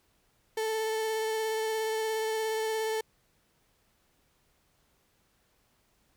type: tone with vibrato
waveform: 35% pulse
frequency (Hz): 440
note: A4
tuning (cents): 0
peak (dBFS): -27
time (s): 0.57-3.01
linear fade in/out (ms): 5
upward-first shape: sine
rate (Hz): 17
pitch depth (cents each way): 15
effects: pink hiss -70 dBFS RMS until 6.16 s